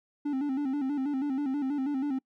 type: tone with vibrato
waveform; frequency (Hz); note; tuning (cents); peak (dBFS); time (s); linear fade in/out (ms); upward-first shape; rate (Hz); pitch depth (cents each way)
triangle; 277.2; C#4; 0; -25; 0.25-2.19; 10; square; 6.2; 87
effects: noise-tail reverb RT60 0.1 s tail -25 dB re dry